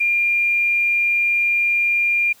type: tone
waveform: sine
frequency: 2400 Hz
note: D7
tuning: 37 cents sharp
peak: -15 dBFS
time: 0-2.33 s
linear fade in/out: 10 ms
effects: white hiss -51 dBFS RMS until 2.4 s